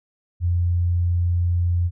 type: tone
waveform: sine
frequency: 87.31 Hz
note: F2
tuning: in tune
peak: -17 dBFS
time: 0.4-1.91 s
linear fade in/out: 50 ms
effects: none